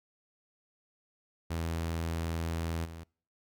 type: tone with level steps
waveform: sawtooth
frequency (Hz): 82.6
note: E2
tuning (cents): +4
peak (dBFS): -28 / -39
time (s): 1.5-3.04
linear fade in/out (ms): 10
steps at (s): 2.84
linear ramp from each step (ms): 20
effects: noise-tail reverb RT60 0.5 s tail -26 dB re dry